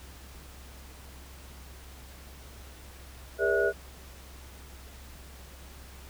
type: tone cluster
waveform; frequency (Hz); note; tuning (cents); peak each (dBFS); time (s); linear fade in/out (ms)
sine; 405.8 / 472.9 / 574 / 649 / 1455; G#4 / A#4 / D5 / E5 / F#6; -40 / +25 / -40 / -27 / -29; -27 / -30 / -32 / -30 / -29; 3.38-3.73; 50
effects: added 66 Hz sine -47 dBFS peak until 6.09 s + pink hiss -51 dBFS RMS until 6.09 s